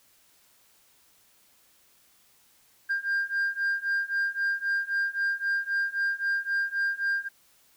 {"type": "beating tone pair", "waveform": "sine", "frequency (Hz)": [1596, 1599.8], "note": ["G6", "G6"], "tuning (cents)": [31, 35], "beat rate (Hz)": 3.8, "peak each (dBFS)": [-27, -26], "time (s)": [2.89, 7.29], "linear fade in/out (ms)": 20, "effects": ["tanh soft clip ceiling -22 dBFS", "white hiss -62 dBFS RMS until 7.76 s"]}